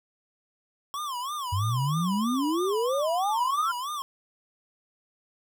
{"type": "tone with vibrato", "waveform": "square", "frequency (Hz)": 1085, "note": "C#6", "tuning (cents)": -37, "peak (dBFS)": -31, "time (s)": [0.94, 4.02], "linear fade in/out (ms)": 0, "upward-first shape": "sine", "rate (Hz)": 3.1, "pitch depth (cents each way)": 200}
{"type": "exponential sweep", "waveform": "sine", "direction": "up", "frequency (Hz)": [92.5, 1413], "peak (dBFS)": -24, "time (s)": [1.52, 3.72], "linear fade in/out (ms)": 10}
{"effects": ["10-bit"]}